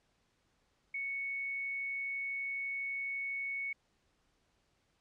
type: tone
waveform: sine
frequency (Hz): 2217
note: C#7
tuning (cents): 0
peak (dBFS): -35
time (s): 0.94-3.73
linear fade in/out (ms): 5
effects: pink hiss -75 dBFS RMS until 5 s + low-pass 7000 Hz 12 dB/octave